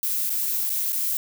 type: noise with dropouts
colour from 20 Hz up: violet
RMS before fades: -25 dBFS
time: 0.03-1.17 s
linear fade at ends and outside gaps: 0 ms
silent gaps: 0.295-0.303 / 0.694-0.702 / 0.922-0.929 s
effects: none